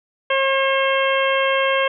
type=harmonic tone with a mistuned harmonic; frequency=539 Hz; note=C#5; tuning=49 cents flat; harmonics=1 / 2 / 3 / 4 / 5 / 6; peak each=-19 / -22 / -24 / -25 / -26 / -27 dBFS; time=0.3-1.88 s; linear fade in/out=5 ms; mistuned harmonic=6; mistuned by=-28 cents; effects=none